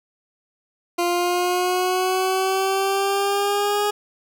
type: exponential sweep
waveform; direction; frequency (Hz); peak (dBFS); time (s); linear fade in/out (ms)
20% pulse; up; 347.3 to 415.3; -14; 0.98-3.91; 10
effects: none